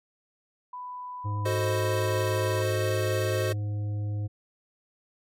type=tone; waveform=sine; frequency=994 Hz; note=B5; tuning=11 cents sharp; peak=-35 dBFS; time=0.73-2.62 s; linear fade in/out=5 ms
type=harmonic tone; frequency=103.83 Hz; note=G#2; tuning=in tune; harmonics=1 / 3 / 5 / 7; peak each=-27 / -43 / -48 / -55 dBFS; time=1.24-4.28 s; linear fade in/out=20 ms
type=chord; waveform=square; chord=F# diminished seventh; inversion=none; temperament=equal; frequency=370 / 440 / 523.3 / 622.3 Hz; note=F#4 / A4 / C5 / Eb5; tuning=0 / 0 / 0 / 0 cents; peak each=-32 / -36 / -31 / -34 dBFS; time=1.45-3.53 s; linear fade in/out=10 ms
effects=MP3 64 kbps